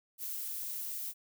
violet noise, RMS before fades -39 dBFS, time 0.18-1.14 s, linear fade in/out 50 ms, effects none

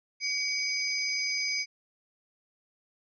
sine tone cluster, 2269 / 4941 / 6170 Hz, C#7 / D#8 / G8, +40 / -13 / -28 cents, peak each -31 / -31 / -37 dBFS, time 0.2-1.66 s, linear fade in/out 50 ms, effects none

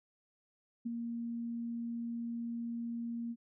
sine tone with ADSR envelope, 233.9 Hz, A#3, 6 cents sharp, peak -32 dBFS, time 0.85-3.36 s, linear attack 15 ms, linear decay 15 ms, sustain -4 dB, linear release 50 ms, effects none

